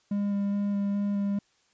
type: tone with vibrato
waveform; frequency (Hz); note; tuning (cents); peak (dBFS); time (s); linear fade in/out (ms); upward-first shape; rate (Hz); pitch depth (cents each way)
triangle; 201.7; G3; +50; -23; 0.11-1.39; 5; square; 2.4; 9
effects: white hiss -67 dBFS RMS until 1.73 s + resampled to 16000 Hz